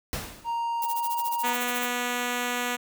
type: noise with exponential decay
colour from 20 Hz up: pink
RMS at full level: -30 dBFS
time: 0.13-0.69 s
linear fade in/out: 0 ms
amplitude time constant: 120 ms
type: tone with pitch glide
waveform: triangle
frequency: 932.3 to 940.4 Hz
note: A#5 to A#5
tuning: 0 to +15 cents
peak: -24 dBFS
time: 0.44-1.56 s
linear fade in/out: 50 ms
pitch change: +15 cents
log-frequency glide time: 0.82-1.14 s
type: noise with tremolo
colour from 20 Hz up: violet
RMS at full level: -32 dBFS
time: 0.82-1.89 s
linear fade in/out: 0 ms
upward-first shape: sine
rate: 14 Hz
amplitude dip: 95%
type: tone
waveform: 5% pulse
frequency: 244.7 Hz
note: B3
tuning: 16 cents flat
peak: -15 dBFS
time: 1.43-2.77 s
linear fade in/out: 20 ms
effects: none